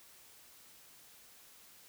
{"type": "silence", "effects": ["white hiss -59 dBFS RMS until 1.88 s"]}